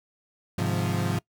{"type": "chord", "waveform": "35% pulse", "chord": "F minor seventh", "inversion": "first", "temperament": "equal", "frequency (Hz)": [103.83, 130.81, 155.56, 174.61], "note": ["Ab2", "C3", "Eb3", "F3"], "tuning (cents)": [0, 0, 0, 0], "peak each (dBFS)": [-27, -29, -32, -27], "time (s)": [0.58, 1.19], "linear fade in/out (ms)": 5, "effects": ["noise-tail reverb RT60 0.1 s tail -22 dB re dry"]}